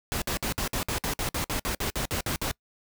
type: noise bursts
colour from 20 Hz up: pink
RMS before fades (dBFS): -29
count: 16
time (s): 0.12-2.513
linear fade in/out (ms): 0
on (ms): 98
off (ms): 55
effects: noise-tail reverb RT60 0.1 s tail -25 dB re dry